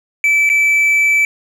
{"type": "tone with dropouts", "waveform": "triangle", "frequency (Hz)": 2314, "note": "D7", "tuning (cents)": -26, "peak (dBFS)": -8, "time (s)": [0.24, 1.25], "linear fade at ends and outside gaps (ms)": 1, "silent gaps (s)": [0.492, 0.499], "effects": []}